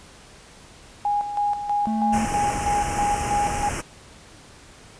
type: tone with tremolo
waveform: sine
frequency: 822 Hz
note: G#5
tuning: 18 cents flat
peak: -19 dBFS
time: 1.05-3.69 s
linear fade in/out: 2 ms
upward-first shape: square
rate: 3.1 Hz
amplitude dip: 60%
type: tone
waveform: triangle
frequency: 220 Hz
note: A3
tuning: in tune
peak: -20 dBFS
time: 1.87-2.25 s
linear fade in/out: 0 ms
type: band-stop noise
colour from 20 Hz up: pink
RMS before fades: -28 dBFS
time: 2.12-3.82 s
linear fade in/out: 20 ms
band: 3000 to 5300 Hz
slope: 96 dB/octave
effects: pink hiss -47 dBFS RMS until 4.99 s + resampled to 22050 Hz